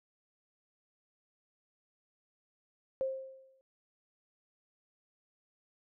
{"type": "tone with exponential decay", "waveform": "sine", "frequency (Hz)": 530, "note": "C5", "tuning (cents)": 22, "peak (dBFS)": -28, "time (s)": [3.01, 3.61], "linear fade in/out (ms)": 0, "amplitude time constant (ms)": 130, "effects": []}